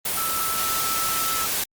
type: tone in noise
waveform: sine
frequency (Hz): 1318.5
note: E6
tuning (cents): 0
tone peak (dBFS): -27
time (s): 0.17-1.46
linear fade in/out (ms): 5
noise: white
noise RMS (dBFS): -25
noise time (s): 0.05-1.64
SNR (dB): -5
effects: Opus 24 kbps